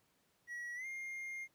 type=tone with pitch glide; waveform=triangle; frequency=1922 to 2120 Hz; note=B6 to C7; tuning=-48 to +22 cents; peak=-40 dBFS; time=0.47-1.48 s; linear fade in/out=50 ms; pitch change=+170 cents; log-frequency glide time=0.75-0.86 s; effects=pink hiss -75 dBFS RMS until 1.54 s + high-pass 100 Hz 12 dB/octave